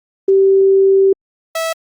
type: tone pair in turn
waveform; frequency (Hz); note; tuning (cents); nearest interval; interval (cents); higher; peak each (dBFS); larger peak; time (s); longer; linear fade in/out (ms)
sine / sawtooth; 388 / 652.5; G4 / E5; -18 / -18; major sixth; 900; second; -7 / -13; first; 0.28-1.13 / 1.55-1.73; first; 5
effects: Opus 24 kbps